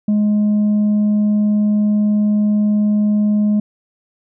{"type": "tone", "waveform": "sine", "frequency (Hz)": 209.2, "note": "G#3", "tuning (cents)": 13, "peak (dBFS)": -9, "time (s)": [0.08, 3.6], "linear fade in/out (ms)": 5, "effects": ["tanh soft clip ceiling -11 dBFS"]}